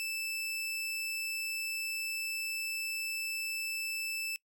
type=tone; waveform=sawtooth; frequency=2638 Hz; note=E7; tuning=1 cent sharp; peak=-31 dBFS; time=0-4.36 s; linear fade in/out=0 ms; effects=noise-tail reverb RT60 0.1 s tail -23 dB re dry